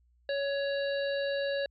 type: harmonic tone with a mistuned harmonic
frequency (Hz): 559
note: C#5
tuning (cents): +14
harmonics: 1 / 3 / 5 / 7 / 8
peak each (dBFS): -29 / -37 / -44 / -41 / -48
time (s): 0.29-1.66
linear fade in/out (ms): 2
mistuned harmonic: 8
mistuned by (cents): +31
effects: added 60 Hz sine -63 dBFS peak until 1.7 s + MP3 96 kbps